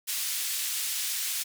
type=band-pass noise; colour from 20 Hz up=white; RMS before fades=-31 dBFS; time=0.07-1.44 s; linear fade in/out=20 ms; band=2300 to 15000 Hz; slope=12 dB/octave; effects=none